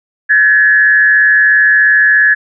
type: tone with frequency modulation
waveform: sine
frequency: 1700 Hz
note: G#6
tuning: 40 cents sharp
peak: -5 dBFS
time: 0.29-2.35 s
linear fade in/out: 20 ms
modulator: 143 Hz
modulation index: 0.61
effects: none